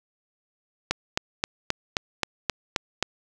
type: click train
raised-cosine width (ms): 0.2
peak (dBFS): -5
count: 9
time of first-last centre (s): 0.91-3.026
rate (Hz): 3.78
effects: none